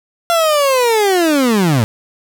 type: linear sweep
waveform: 30% pulse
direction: down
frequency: 690 to 103.9 Hz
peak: -8 dBFS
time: 0.3-1.84 s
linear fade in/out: 0 ms
effects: none